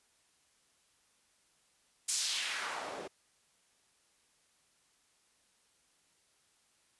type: noise with band-pass filter sweep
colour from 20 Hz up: white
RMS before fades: -37 dBFS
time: 2.08-3.08 s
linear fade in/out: 10 ms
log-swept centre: 7800 to 360 Hz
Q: 1.5
effects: white hiss -71 dBFS RMS until 6.99 s + resampled to 24000 Hz